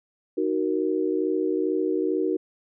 sine chord, D# minor, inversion none, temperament just, 311.1 / 373.4 / 466.7 Hz, D#4 / F#4 / A#4, 0 / +16 / +2 cents, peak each -26 / -25 / -28 dBFS, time 0.37-2.37 s, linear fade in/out 10 ms, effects none

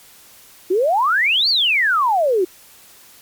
sine exponential two-way sweep, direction up then down, 345.8 to 4720 to 345.8 Hz, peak -13 dBFS, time 0.7-2.45 s, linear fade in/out 10 ms, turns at 1.49 s, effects white hiss -46 dBFS RMS until 3.21 s + MP3 96 kbps

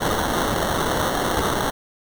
blue noise with sample-and-hold, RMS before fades -22 dBFS, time 0-1.71 s, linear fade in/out 20 ms, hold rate 2450 Hz, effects none

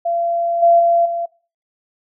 sine tone with level steps, 683 Hz, F5, 39 cents flat, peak -16 / -8 / -11 / -19 dBFS, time 0.05-1.26 s, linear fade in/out 10 ms, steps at 0.62 / 0.79 / 1.05 s, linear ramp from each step 10 ms, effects noise-tail reverb RT60 0.4 s tail -22 dB re dry

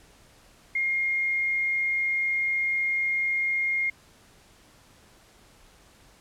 sine tone, 2132 Hz, C7, 32 cents sharp, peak -23 dBFS, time 0.75-3.9 s, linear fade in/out 5 ms, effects pink hiss -56 dBFS RMS until 6.2 s + low-pass 11000 Hz 12 dB/octave

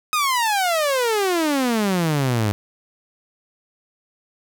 sawtooth exponential sweep, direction down, 1267 to 99.7 Hz, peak -14 dBFS, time 0.13-2.52 s, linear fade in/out 0 ms, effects none

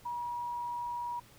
sine tone, 960 Hz, B5, 49 cents flat, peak -34 dBFS, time 0.05-1.2 s, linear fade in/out 10 ms, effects added 117 Hz sine -63 dBFS peak until 1.38 s + pink hiss -59 dBFS RMS until 1.38 s

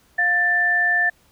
sine tone pair together, 704 / 1770.4 Hz, F5 / A6, +14 / +10 cents, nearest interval octave + major third, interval 1596 cents, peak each -26 / -16 dBFS, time 0.18-1.1 s, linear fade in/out 10 ms, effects pink hiss -58 dBFS RMS until 1.31 s

